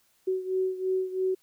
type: beating tone pair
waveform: sine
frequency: 374 / 377 Hz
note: F#4 / F#4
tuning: +19 / +32 cents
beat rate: 3 Hz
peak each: -27 / -31 dBFS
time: 0.27-1.35 s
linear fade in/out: 10 ms
effects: white hiss -67 dBFS RMS until 1.42 s